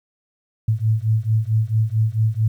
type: beating tone pair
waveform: sine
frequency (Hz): 108 / 112.5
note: A2 / A2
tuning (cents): -32 / +39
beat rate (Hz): 4.5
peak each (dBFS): -19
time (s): 0.68-2.48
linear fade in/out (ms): 5
effects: 9-bit